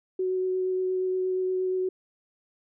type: tone with vibrato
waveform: sine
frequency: 371.5 Hz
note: F#4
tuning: 7 cents sharp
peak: -24 dBFS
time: 0.19-1.89 s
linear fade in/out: 5 ms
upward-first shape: sine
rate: 8.5 Hz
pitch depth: 9 cents each way
effects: none